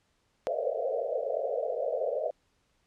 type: band-pass noise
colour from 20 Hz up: pink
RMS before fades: -31 dBFS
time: 0.47-2.31 s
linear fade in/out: 0 ms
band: 450 to 680 Hz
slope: 96 dB/octave
effects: pink hiss -72 dBFS RMS until 2.86 s + low-pass 8000 Hz 12 dB/octave